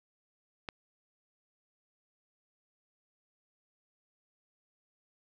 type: click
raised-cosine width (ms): 0.3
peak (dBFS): -21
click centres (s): 0.688
effects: none